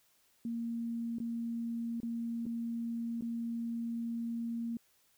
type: tone with dropouts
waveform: sine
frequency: 232.3 Hz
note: A#3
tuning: 6 cents flat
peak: -34 dBFS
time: 0.45-4.77 s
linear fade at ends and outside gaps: 2 ms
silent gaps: 1.185-1.201 / 2.003-2.031 / 2.456-2.464 / 3.21-3.222 s
effects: white hiss -70 dBFS RMS until 5.17 s